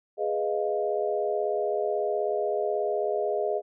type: chord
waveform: sine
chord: F half-diminished seventh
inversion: first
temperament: equal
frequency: 415.3 / 493.9 / 622.3 / 698.5 Hz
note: Ab4 / Cb5 / Eb5 / F5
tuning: 0 / 0 / 0 / 0 cents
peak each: -28 / -34 / -29 / -32 dBFS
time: 0.17-3.62 s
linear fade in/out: 50 ms
effects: none